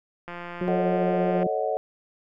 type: click train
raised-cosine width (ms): 0.5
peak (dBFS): -22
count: 201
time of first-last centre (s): 0.28-1.429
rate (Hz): 174
type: harmonic tone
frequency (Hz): 180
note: F#3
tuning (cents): -47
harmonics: 1 / 2 / 3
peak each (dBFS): -26 / -28 / -35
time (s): 0.61-1.47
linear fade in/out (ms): 2
type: chord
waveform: sine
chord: D# half-diminished seventh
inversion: second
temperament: equal with one note detuned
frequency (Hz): 440 / 554.4 / 628.8 / 740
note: A4 / C#5 / D#5 / F#5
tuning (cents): 0 / 0 / +18 / 0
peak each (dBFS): -29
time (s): 0.68-1.77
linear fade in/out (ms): 0
effects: none